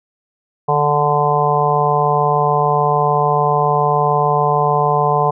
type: harmonic tone with a mistuned harmonic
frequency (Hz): 146.83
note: D3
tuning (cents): 0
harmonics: 1 / 3 / 4 / 5 / 6 / 7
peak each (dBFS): -20 / -19 / -23 / -17 / -20 / -18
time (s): 0.68-5.31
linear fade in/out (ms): 10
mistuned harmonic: 1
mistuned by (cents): +31
effects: none